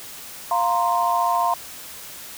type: chord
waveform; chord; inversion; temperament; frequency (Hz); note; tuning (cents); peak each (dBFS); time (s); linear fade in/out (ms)
sine; F suspended fourth; none; equal; 698.5 / 932.3 / 1046.5; F5 / Bb5 / C6; 0 / 0 / 0; -22; 0.51-1.54; 2
effects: white hiss -38 dBFS RMS until 2.37 s

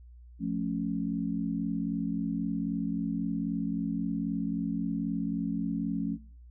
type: chord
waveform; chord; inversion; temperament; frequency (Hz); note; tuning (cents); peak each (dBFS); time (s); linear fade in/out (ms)
sine; F augmented; none; equal with one note detuned; 174.61 / 218.4 / 277.2; F3 / A3 / C#4; 0 / -13 / 0; -33; 0.39-6.18; 50
effects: noise-tail reverb RT60 0.5 s tail -21 dB re dry + added 60 Hz sine -48 dBFS peak until 6.5 s

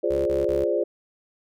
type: chord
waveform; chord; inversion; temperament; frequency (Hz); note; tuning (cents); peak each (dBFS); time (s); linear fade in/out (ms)
sine; D half-diminished seventh; first; equal; 349.2 / 415.3 / 523.3 / 587.3; F4 / Ab4 / C5 / D5; 0 / 0 / 0 / 0; -26; 0.03-0.84; 10
type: tone bursts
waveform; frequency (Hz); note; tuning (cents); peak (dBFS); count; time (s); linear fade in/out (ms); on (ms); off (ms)
sawtooth; 69.3; C#2; 0; -29; 3; 0.1-0.644; 10; 160; 32
effects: none

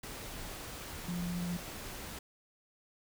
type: tone in noise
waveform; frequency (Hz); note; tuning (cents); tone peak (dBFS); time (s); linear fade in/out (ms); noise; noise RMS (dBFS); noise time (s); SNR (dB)
sine; 175.3; F3; +7; -34; 1.08-1.57; 5; pink; -44; 0.03-2.19; +7
effects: none

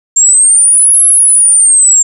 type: linear two-way sweep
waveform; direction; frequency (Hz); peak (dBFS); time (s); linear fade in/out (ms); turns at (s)
sine; up then down; 7340 to 11000 to 7340; -3; 0.16-2.03; 10; 1.05
effects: none

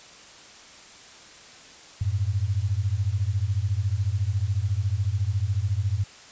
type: beating tone pair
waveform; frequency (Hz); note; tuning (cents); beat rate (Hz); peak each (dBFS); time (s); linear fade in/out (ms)
sine; 92.5 / 106.5; F#2 / G#2; 0 / +44; 14; -25; 2.01-6.04; 5
effects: white hiss -47 dBFS RMS until 6.31 s + resampled to 16000 Hz

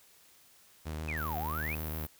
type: tone with vibrato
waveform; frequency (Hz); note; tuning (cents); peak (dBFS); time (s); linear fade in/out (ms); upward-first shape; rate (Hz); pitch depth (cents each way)
sawtooth; 77.9; D#2; +3; -32; 0.85-2.07; 20; sine; 7.4; 29
type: exponential two-way sweep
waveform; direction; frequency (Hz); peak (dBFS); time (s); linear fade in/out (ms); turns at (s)
sine; down then up; 2608 to 686 to 2608; -35; 1.08-1.75; 5; 1.38
type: high-pass noise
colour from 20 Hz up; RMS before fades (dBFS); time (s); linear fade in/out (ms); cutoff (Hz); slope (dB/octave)
white; -44; 1.17-2.07; 5; 11000; 96
effects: white hiss -61 dBFS RMS until 2.19 s

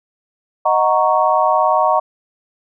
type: chord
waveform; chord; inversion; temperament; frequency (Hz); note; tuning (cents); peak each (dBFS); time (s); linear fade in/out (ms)
sine; D# minor seventh; none; equal; 622.3 / 740 / 932.3 / 1108.7; D#5 / F#5 / A#5 / C#6; 0 / 0 / 0 / 0; -17; 0.65-2; 10
effects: none

